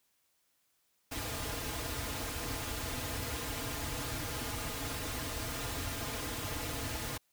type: noise with comb filter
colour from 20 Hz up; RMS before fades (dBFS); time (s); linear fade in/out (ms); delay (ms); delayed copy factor
pink; -38; 1.11-7.18; 10; 5.3; -0.9
effects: white hiss -75 dBFS RMS until 7.32 s